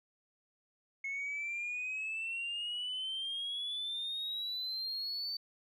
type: exponential sweep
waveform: sine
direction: up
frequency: 2178 to 4575 Hz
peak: -34 dBFS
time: 1.04-5.37 s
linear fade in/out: 5 ms
effects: tanh soft clip ceiling -33 dBFS